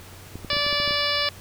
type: clicks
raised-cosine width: 3 ms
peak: -22 dBFS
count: 9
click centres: 0.356 / 0.447 / 0.531 / 0.567 / 0.665 / 0.728 / 0.801 / 0.877 / 0.909 s
type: harmonic tone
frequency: 581 Hz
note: D5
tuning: 19 cents flat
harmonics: 1 / 2 / 3 / 4 / 5 / 6 / 7 / 8 / 9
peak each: -30 / -30 / -30 / -30 / -30 / -30 / -30 / -30 / -30 dBFS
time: 0.5-1.29 s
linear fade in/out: 2 ms
effects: added 93 Hz sine -45 dBFS peak until 1.4 s + pink hiss -45 dBFS RMS until 1.4 s